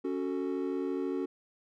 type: chord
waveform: triangle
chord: F# minor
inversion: second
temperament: just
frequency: 277.5 / 370 / 444 Hz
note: C#4 / F#4 / A4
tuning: +2 / 0 / +16 cents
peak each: -32 / -32 / -36 dBFS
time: 0.04-1.26 s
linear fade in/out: 10 ms
effects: none